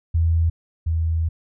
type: tone pair in turn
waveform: sine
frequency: 82.5 / 81.51 Hz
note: E2 / E2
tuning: +2 / -19 cents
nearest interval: unison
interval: 21 cents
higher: first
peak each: -15 / -18 dBFS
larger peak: first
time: 0.14-0.5 / 0.86-1.29 s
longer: second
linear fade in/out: 10 ms
effects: none